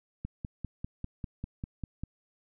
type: click train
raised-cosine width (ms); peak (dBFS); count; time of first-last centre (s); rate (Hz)
5; -23; 10; 0.25-2.036; 5.04
effects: none